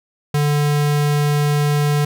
square tone, 146.83 Hz, D3, in tune, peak -15 dBFS, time 0.34-2.05 s, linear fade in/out 5 ms, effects none

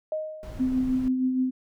sine tone with exponential decay, 622.3 Hz, D#5, in tune, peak -24 dBFS, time 0.12-0.86 s, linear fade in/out 2 ms, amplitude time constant 160 ms
brown noise, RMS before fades -38 dBFS, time 0.43-1.08 s, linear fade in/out 0 ms
sine tone with tremolo, 257.3 Hz, C4, 29 cents flat, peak -20 dBFS, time 0.59-1.51 s, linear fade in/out 20 ms, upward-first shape sine, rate 6.4 Hz, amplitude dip 40%
effects none

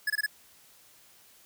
square tone bursts, 1702 Hz, G#6, 42 cents sharp, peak -26 dBFS, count 4, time 0.07-0.263 s, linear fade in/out 5 ms, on 31 ms, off 23 ms, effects white hiss -58 dBFS RMS until 1.45 s

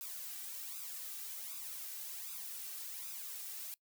blue noise with flanger, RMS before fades -45 dBFS, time 0.01-3.74 s, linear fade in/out 0 ms, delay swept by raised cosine 0.8 to 2.6 ms, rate 1.3 Hz, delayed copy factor +0.65, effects noise-tail reverb RT60 0.1 s tail -22 dB re dry

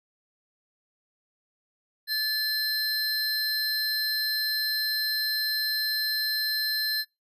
square tone pair together, 1734 / 4131 Hz, A6 / C8, -26 / -23 cents, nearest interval octave + minor third, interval 1503 cents, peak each -31 / -27 dBFS, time 2.07-7.05 s, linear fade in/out 50 ms, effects noise-tail reverb RT60 0.2 s tail -24 dB re dry + resampled to 32000 Hz

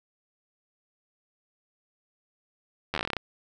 slowing click train, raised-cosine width 0.3 ms, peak -12 dBFS, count 12, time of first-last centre 2.94-3.167 s, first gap 11 ms, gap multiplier 1.12, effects none

